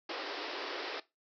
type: band-pass noise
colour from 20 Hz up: pink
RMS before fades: -40 dBFS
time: 0.09-1 s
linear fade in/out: 5 ms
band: 290 to 5300 Hz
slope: 96 dB/octave
effects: noise-tail reverb RT60 0.2 s tail -17 dB re dry